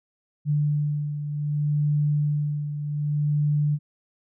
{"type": "beating tone pair", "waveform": "sine", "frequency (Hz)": [147.7, 148.35], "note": ["D3", "D3"], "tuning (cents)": [10, 18], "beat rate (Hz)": 0.65, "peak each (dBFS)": [-22, -29], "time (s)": [0.45, 3.79], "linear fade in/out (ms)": 50, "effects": []}